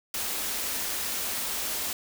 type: band-stop noise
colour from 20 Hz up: white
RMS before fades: -31 dBFS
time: 0.14-1.93 s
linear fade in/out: 2 ms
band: 100 to 180 Hz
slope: 96 dB/octave
effects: none